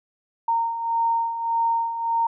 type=beating tone pair; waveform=sine; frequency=920 / 921.7 Hz; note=A#5 / A#5; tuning=-23 / -20 cents; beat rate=1.7 Hz; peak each=-28 / -21 dBFS; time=0.48-2.27 s; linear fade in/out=5 ms; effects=none